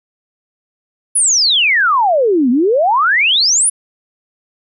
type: exponential two-way sweep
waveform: sine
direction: down then up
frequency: 10548 to 233.1 to 10548 Hz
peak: -9 dBFS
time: 1.15-3.7 s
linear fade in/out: 10 ms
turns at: 2.5 s
effects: none